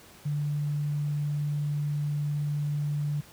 sine tone, 146.83 Hz, D3, in tune, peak -26 dBFS, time 0.25-3.21 s, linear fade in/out 10 ms, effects pink hiss -52 dBFS RMS until 3.32 s + high-pass 60 Hz 12 dB/octave

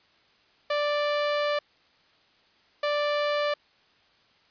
sawtooth tone bursts at uneven times, 587.3 Hz, D5, in tune, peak -20 dBFS, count 2, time 0.7-1.59 / 2.83-3.54 s, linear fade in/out 5 ms, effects white hiss -62 dBFS RMS until 4.5 s + resampled to 11025 Hz

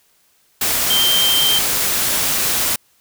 sine tone in noise, 3145 Hz, G7, 5 cents sharp, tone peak -14 dBFS, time 0.9-1.59 s, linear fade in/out 5 ms, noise white, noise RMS -18 dBFS, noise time 0.61-2.76 s, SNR +1 dB, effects white hiss -58 dBFS RMS until 3 s

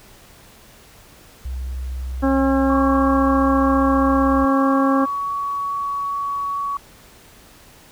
sine tone, 64 Hz, C2, 38 cents flat, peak -24 dBFS, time 1.45-4.45 s, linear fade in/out 5 ms
harmonic tone, 270.3 Hz, C#4, 44 cents flat, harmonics 1 / 2 / 3 / 4 / 5 / 6, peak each -16 / -22 / -26 / -28 / -30 / -32 dBFS, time 2.22-5.06 s, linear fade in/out 20 ms
sine tone with pitch glide, 1116 to 1124.4 Hz, C#6 to C#6, +11 to +24 cents, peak -21 dBFS, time 2.7-6.77 s, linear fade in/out 2 ms, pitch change +13 cents, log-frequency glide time 4.02-4.67 s
effects pink hiss -47 dBFS RMS until 7.91 s

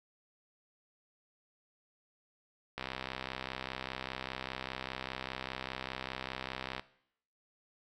click train, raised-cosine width 0.3 ms, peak -21 dBFS, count 262, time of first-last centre 2.78-6.795 s, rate 65 Hz, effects noise-tail reverb RT60 0.7 s tail -19 dB re dry

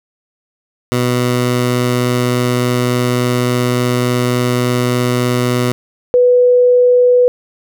15% pulse / sine tone pair in turn, 123.47 / 493.9 Hz, B2 / B4, 0 / 0 cents, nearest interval 2 octaves, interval 2400 cents, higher second, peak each -6 dBFS, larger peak neither, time 0.92-5.72 / 6.14-7.28 s, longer first, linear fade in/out 0 ms, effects none

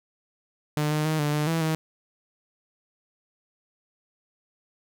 sawtooth tone with pitch steps, 149.9 / 152.3 / 156.6 / 147.8 / 150.1 / 164 / 158.5 Hz, D3 / D#3 / D#3 / D3 / D3 / E3 / D#3, +36 / -37 / +11 / +11 / +38 / -9 / +32 cents, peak -19 dBFS, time 0.77-1.75 s, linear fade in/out 0 ms, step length 140 ms, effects none

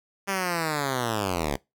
5% pulse linear sweep, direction down, 199.3 to 65.41 Hz, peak -14 dBFS, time 0.27-1.57 s, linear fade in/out 20 ms, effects noise-tail reverb RT60 0.2 s tail -22 dB re dry

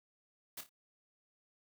white noise with echo, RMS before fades -44 dBFS, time 0.57-0.61 s, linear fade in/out 5 ms, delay 28 ms, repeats 3, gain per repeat -9 dB, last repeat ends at 0.694 s, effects none

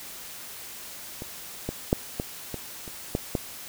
clicks, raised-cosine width 2 ms, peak -22 / -15 / -6 / -14 / -19 / -26 / -11 / -11 dBFS, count 8, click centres 1.221 / 1.69 / 1.929 / 2.199 / 2.543 / 2.878 / 3.151 / 3.352 s, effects white hiss -41 dBFS RMS until 3.68 s

